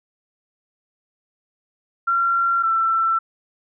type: tone pair in turn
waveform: sine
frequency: 1371 / 1338.9 Hz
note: F6 / E6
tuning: -32 / +27 cents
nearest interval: unison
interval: 41 cents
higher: first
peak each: -16 dBFS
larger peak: neither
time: 2.07-2.63 / 2.63-3.19 s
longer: neither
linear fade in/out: 10 ms
effects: none